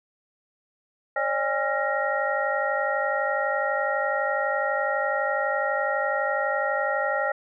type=tone cluster; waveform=sine; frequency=548 / 600 / 815 / 1377 / 1880 Hz; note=C#5 / D5 / G#5 / F6 / A#6; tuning=-20 / +37 / -33 / -25 / +14 cents; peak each=-29 dBFS; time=1.16-7.32 s; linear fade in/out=5 ms; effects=none